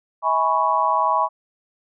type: chord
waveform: sine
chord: C# minor seventh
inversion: first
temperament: equal with one note detuned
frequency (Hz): 644.2 / 830.6 / 987.8 / 1108.7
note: E5 / G#5 / B5 / C#6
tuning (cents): -40 / 0 / 0 / 0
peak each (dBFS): -25 / -23 / -20 / -21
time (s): 0.22-1.29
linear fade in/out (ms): 50
effects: none